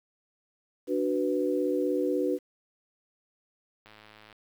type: chord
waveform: sine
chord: B minor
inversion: first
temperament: equal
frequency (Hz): 293.7 / 370 / 493.9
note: D4 / F#4 / B4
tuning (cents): 0 / 0 / 0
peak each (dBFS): -29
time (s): 0.87-2.39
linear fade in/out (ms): 50
type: click train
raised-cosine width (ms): 0.3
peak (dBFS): -35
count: 51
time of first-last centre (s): 3.86-4.327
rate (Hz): 107
effects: 9-bit